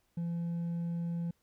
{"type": "tone with hard clipping", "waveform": "sine", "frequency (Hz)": 170, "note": "F3", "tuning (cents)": -46, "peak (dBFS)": -33, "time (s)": [0.17, 1.31], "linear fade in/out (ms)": 5, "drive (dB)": 2, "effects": ["pink hiss -75 dBFS RMS until 1.42 s"]}